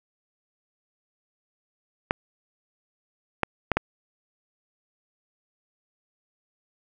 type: clicks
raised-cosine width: 0.5 ms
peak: -6 dBFS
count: 4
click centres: 2.109 / 3.433 / 3.717 / 3.77 s
effects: none